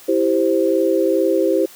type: chord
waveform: sine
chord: C major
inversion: first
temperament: equal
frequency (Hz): 329.6 / 392 / 523.3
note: E4 / G4 / C5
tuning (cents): 0 / 0 / 0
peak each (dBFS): -18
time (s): 0.08-1.66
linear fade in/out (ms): 10
effects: white hiss -43 dBFS RMS until 1.75 s + high-pass 150 Hz 12 dB/octave